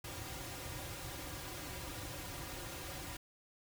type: noise with comb filter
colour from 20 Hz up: pink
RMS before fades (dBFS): -45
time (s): 0.04-3.17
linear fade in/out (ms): 5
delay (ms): 4.6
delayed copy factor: -1
effects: none